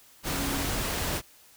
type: tone in noise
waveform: sine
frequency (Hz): 277.2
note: C#4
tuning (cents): 0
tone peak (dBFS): -34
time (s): 0.26-0.69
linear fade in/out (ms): 50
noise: pink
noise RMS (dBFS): -30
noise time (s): 0.23-1.22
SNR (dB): -7
effects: white hiss -56 dBFS RMS until 1.56 s